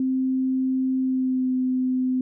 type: tone with pitch glide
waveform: sine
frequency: 260.8 to 256.2 Hz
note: C4 to C4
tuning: -5 to -36 cents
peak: -20 dBFS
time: 0-2.21 s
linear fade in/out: 2 ms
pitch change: -31 cents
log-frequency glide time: 0.99-1.53 s
effects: none